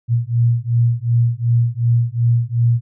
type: beating tone pair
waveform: sine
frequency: 116.9 / 119.6 Hz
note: A#2 / A#2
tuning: +5 / +45 cents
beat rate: 2.7 Hz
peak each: -16 dBFS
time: 0.08-2.81 s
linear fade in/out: 50 ms
effects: none